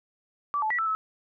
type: tone with pitch steps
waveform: sine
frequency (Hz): 1157 / 867 / 1948 / 1323 / 1296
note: D6 / A5 / B6 / E6 / E6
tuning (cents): -26 / -26 / -24 / +6 / -30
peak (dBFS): -24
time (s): 0.54-0.95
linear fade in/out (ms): 0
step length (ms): 82
effects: none